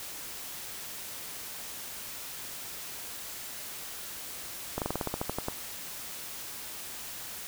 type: slowing click train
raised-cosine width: 1 ms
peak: -16 dBFS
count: 12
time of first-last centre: 4.78-5.484 s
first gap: 38 ms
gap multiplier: 1.1
effects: white hiss -41 dBFS RMS until 7.47 s